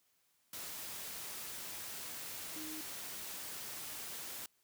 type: tone in noise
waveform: sine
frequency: 310.8 Hz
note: D#4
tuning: 2 cents flat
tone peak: -46 dBFS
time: 2.56-2.81 s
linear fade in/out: 2 ms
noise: white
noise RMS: -45 dBFS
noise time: 0.53-4.46 s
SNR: -4 dB
effects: white hiss -75 dBFS RMS until 4.63 s + high-pass 60 Hz 12 dB/octave